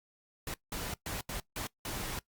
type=noise bursts at uneven times; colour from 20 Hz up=pink; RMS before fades=-38 dBFS; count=6; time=0.47-0.54 / 0.72-0.94 / 1.06-1.21 / 1.29-1.4 / 1.56-1.67 / 1.85-2.19 s; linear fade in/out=2 ms; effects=noise-tail reverb RT60 0.1 s tail -20 dB re dry + Opus 48 kbps